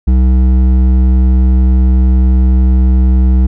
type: tone with hard clipping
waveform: sine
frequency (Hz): 63.5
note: B1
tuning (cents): +49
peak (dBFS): -7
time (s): 0.07-3.47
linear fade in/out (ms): 10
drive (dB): 9
effects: none